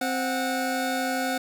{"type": "tone pair together", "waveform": "25% pulse", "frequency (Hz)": [261.6, 732.9], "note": ["C4", "F#5"], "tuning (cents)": [0, -17], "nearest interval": "octave + tritone", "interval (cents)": 1783, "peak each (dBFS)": [-24, -24], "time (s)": [0.01, 1.38], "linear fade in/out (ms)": 5, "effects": []}